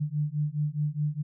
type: beating tone pair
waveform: sine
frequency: 146.83 / 151.63 Hz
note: D3 / D#3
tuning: 0 / -44 cents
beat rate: 4.8 Hz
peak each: -29 dBFS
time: 0-1.23 s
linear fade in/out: 20 ms
effects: none